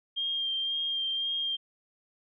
sine tone with vibrato, 3200 Hz, G7, 35 cents sharp, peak -28 dBFS, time 0.16-1.57 s, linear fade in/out 20 ms, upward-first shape sine, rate 1.9 Hz, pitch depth 19 cents each way, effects none

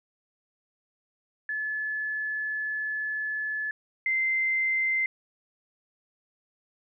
sine tone pair in turn, 1723 / 2079 Hz, A6 / C7, -37 / -12 cents, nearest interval minor third, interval 325 cents, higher second, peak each -28 / -23 dBFS, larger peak second, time 1.49-3.71 / 4.06-5.06 s, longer first, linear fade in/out 2 ms, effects none

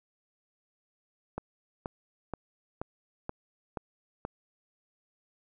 click train, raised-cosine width 1 ms, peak -20 dBFS, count 7, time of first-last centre 1.38-4.251 s, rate 2.09 Hz, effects none

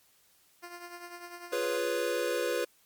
10% pulse tone with tremolo, 349.2 Hz, F4, in tune, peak -32 dBFS, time 0.62-1.79 s, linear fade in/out 20 ms, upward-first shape triangle, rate 10 Hz, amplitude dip 65%
square chord, C# dominant seventh, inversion first, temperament equal, 349.2 / 415.3 / 493.9 / 554.4 Hz, E#4 / G#4 / B4 / C#5, 0 / 0 / 0 / 0 cents, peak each -36 / -37 / -32 / -36 dBFS, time 1.52-2.65 s, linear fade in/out 10 ms
effects white hiss -65 dBFS RMS until 2.85 s + MP3 96 kbps

